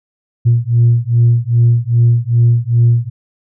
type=beating tone pair; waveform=sine; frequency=117 / 119.5 Hz; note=A#2 / A#2; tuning=+7 / +43 cents; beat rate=2.5 Hz; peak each=-10 dBFS; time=0.45-3.1 s; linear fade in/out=20 ms; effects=tanh soft clip ceiling -3 dBFS